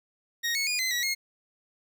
20% pulse tone with pitch steps, 1872 / 2201 / 2446 / 2047 / 1932 / 2151 Hz, A#6 / C#7 / D#7 / C7 / B6 / C7, +7 / -13 / -30 / -38 / -39 / +47 cents, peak -21 dBFS, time 0.43-1.15 s, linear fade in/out 20 ms, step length 120 ms, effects 10-bit

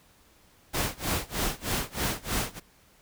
pink noise with tremolo, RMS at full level -27 dBFS, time 0.73-2.6 s, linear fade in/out 20 ms, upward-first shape sine, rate 3.2 Hz, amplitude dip 95%, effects pink hiss -60 dBFS RMS until 3.01 s

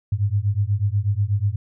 sine beating tone pair, 98 / 106.2 Hz, G2 / G#2, 0 / +39 cents, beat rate 8.2 Hz, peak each -21 dBFS, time 0.12-1.56 s, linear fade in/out 5 ms, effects none

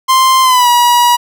45% pulse tone with pitch glide, 1046.5 to 965.2 Hz, C6 to B5, 0 to -40 cents, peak -6 dBFS, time 0.08-1.17 s, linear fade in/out 20 ms, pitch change -140 cents, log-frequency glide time 0.42-0.68 s, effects none

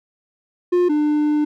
triangle tone pair in turn, 355.7 / 299.1 Hz, F4 / D4, +32 / +32 cents, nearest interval minor third, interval 300 cents, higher first, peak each -11 / -13 dBFS, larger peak first, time 0.72-0.89 / 0.89-1.45 s, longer second, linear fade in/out 10 ms, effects none

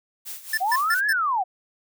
blue noise with tremolo, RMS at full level -34 dBFS, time 0.25-1.01 s, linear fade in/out 20 ms, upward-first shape sine, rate 4.4 Hz, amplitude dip 75%
square tone bursts, 1760 Hz, A6, in tune, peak -21 dBFS, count 4, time 0.53-1.13 s, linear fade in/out 5 ms, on 45 ms, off 140 ms
sine linear two-way sweep, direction up then down, 700 to 1719 to 700 Hz, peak -20 dBFS, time 0.6-1.44 s, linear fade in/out 20 ms, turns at 1.07 s
effects none

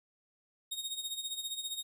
sawtooth tone with tremolo, 3729 Hz, A#7, in tune, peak -31 dBFS, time 0.71-1.83 s, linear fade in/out 10 ms, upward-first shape sine, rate 15 Hz, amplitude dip 70%, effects 12-bit

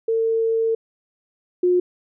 sine tone pair in turn, 451.4 / 358.9 Hz, A4 / F4, +44 / +47 cents, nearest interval major third, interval 397 cents, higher first, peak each -17 / -14 dBFS, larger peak second, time 0.08-0.75 / 1.63-1.8 s, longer first, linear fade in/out 5 ms, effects none

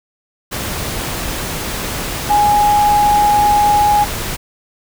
sine tone in noise, 830 Hz, G#5, 1 cent flat, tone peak -9 dBFS, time 2.29-4.05 s, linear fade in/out 20 ms, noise pink, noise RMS -22 dBFS, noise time 0.51-4.37 s, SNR +10 dB, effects none

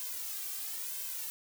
blue noise with flanger, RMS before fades -39 dBFS, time 0-1.3 s, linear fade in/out 0 ms, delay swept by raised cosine 1.9 to 2.56 ms, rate 1 Hz, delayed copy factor +1, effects none

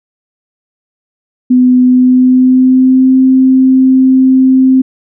sine tone with pitch glide, 251.5 to 261.1 Hz, B3 to C4, +32 to -3 cents, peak -3 dBFS, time 1.5-4.82 s, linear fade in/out 10 ms, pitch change +65 cents, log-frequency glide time 1.82-3.17 s, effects none

